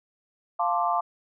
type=chord; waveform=sine; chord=D minor seventh; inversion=first; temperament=equal; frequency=698.5 / 880 / 1046.5 / 1174.7 Hz; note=F5 / A5 / C6 / D6; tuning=0 / 0 / 0 / 0 cents; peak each=-26 / -28 / -29 / -28 dBFS; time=0.59-1.01 s; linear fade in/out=10 ms; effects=none